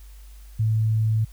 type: tone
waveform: sine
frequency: 110 Hz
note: A2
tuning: in tune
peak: -18 dBFS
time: 0.59-1.25 s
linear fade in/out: 10 ms
effects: added 50 Hz sine -41 dBFS peak until 1.32 s + white hiss -56 dBFS RMS until 1.32 s